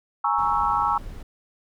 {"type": "chord", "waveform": "sine", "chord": "A# half-diminished seventh", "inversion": "third", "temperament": "equal", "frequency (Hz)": [830.6, 932.3, 1108.7, 1318.5], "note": ["G#5", "A#5", "C#6", "E6"], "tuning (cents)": [0, 0, 0, 0], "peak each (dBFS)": -25, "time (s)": [0.24, 0.98], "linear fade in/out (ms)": 5}
{"type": "noise", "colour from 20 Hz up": "brown", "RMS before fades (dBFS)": -38, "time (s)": [0.38, 1.23], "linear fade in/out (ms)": 5}
{"effects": []}